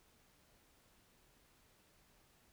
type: silence
effects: pink hiss -70 dBFS RMS until 2.52 s